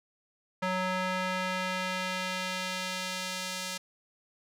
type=tone with band-pass filter sweep; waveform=square; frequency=185 Hz; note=F#3; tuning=in tune; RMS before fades=-33 dBFS; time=0.62-3.78 s; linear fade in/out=10 ms; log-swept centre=1300 to 5500 Hz; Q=0.74; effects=none